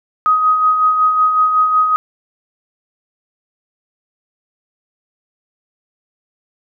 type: tone with tremolo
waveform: sine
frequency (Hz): 1256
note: D#6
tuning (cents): +16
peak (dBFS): -8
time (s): 0.26-1.96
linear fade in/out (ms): 0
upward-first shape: sine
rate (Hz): 5.4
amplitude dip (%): 45
effects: none